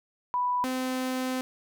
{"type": "tone pair in turn", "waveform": ["sine", "sawtooth"], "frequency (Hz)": [987.8, 257.3], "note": ["B5", "C4"], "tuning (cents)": [0, -29], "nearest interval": "octave + major seventh", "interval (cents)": 2329, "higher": "first", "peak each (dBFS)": -24, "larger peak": "neither", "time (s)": [[0.34, 0.64], [0.64, 1.41]], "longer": "second", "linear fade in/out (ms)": 0, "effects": []}